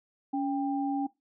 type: tone pair together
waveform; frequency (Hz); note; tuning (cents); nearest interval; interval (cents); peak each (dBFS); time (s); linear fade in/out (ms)
sine; 280.4 / 793; C#4 / G5; +20 / +20; octave + tritone; 1800; -28 / -32; 0.33-1.07; 10
effects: noise-tail reverb RT60 0.2 s tail -19 dB re dry

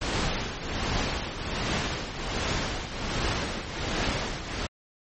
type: noise with tremolo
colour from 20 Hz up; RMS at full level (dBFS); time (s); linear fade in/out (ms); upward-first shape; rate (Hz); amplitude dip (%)
pink; -26; 0.01-4.67; 10; triangle; 1.3; 70
effects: low-pass 6000 Hz 12 dB/octave + MP3 32 kbps

